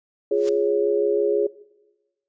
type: noise with exponential growth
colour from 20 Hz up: white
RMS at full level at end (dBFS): -33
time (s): 0.31-0.49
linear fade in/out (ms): 0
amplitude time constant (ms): 37
type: chord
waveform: sine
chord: Db major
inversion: first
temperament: equal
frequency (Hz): 349.2 / 415.3 / 554.4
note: F4 / Ab4 / Db5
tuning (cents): 0 / 0 / 0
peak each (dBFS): -25 / -19 / -25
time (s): 0.31-1.47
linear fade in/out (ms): 5
effects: noise-tail reverb RT60 1.0 s tail -19 dB re dry + resampled to 16000 Hz